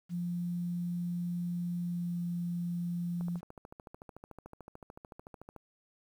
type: tone with pitch glide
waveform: sine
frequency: 174.61 to 173.5 Hz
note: F3 to F3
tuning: 0 to -11 cents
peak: -32 dBFS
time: 0.09-3.41 s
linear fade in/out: 50 ms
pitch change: -11 cents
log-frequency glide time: 1.76-2.25 s
type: click train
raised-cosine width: 1 ms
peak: -33 dBFS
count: 33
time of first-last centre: 3.21-5.563 s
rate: 13.6 Hz
effects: 10-bit